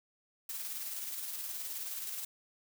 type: noise with tremolo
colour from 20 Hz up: blue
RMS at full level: -39 dBFS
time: 0.49-2.25 s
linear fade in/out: 5 ms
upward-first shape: square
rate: 19 Hz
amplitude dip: 30%
effects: none